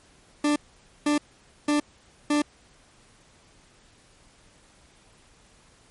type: tone bursts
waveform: 40% pulse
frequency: 295 Hz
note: D4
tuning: 8 cents sharp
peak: -19 dBFS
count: 4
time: 0.44-2.42 s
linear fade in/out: 5 ms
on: 120 ms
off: 500 ms
effects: pink hiss -57 dBFS RMS until 5.9 s + MP3 48 kbps